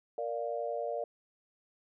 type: chord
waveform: sine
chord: Bb major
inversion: none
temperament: equal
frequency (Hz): 466.2 / 587.3 / 698.5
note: Bb4 / D5 / F5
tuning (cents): 0 / 0 / 0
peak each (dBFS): -37 / -36 / -38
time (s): 0.18-1.04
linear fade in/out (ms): 2
effects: none